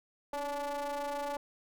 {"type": "ring-modulated tone", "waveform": "square", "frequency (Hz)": 146.1, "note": "D3", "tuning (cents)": -9, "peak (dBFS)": -32, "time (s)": [0.33, 1.37], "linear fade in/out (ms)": 2, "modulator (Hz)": 717, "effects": []}